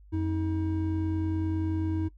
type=tone pair together; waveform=triangle; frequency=89.29 / 318.2 Hz; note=F2 / D#4; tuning=+39 / +39 cents; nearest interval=octave + minor seventh; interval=2200 cents; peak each=-27 dBFS; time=0.12-2.09 s; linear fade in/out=20 ms; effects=noise-tail reverb RT60 0.1 s tail -19 dB re dry + added 50 Hz sine -50 dBFS peak until 2.17 s